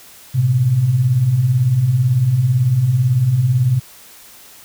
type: beating tone pair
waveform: sine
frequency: 110 / 128 Hz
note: A2 / C3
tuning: 0 / -38 cents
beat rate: 18 Hz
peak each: -20 / -12 dBFS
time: 0.34-3.8 s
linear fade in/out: 20 ms
effects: white hiss -42 dBFS RMS until 4.64 s